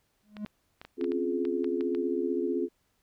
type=tone with exponential growth; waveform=triangle; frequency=209.7 Hz; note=G#3; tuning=17 cents sharp; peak=-28 dBFS; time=0.23-0.45 s; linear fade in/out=2 ms; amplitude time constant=46 ms
type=clicks; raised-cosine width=0.3 ms; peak=-28 dBFS; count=11; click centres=0.368 / 0.462 / 0.815 / 0.85 / 1.012 / 1.043 / 1.119 / 1.452 / 1.644 / 1.809 / 1.949 s
type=chord; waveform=sine; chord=Db major seventh; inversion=third; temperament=equal with one note detuned; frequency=261.6 / 277.2 / 349.2 / 422.8 Hz; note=C4 / Db4 / F4 / Ab4; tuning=0 / 0 / 0 / +31 cents; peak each=-33 / -36 / -30 / -32 dBFS; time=0.97-2.69 s; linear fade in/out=50 ms
effects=pink hiss -73 dBFS RMS until 3.02 s